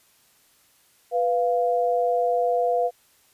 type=tone pair together; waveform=sine; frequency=493.9 / 695.9 Hz; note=B4 / F5; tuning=0 / -6 cents; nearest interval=tritone; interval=594 cents; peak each=-22 / -22 dBFS; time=1.11-2.91 s; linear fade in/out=50 ms; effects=white hiss -60 dBFS RMS until 3.33 s + resampled to 32000 Hz